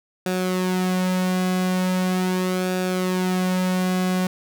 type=tone with flanger; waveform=sawtooth; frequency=183.9 Hz; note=F#3; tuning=10 cents flat; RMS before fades=-22 dBFS; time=0.26-4.27 s; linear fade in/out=2 ms; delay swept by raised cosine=0.96 to 3.26 ms; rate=0.4 Hz; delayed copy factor=-0.55; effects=none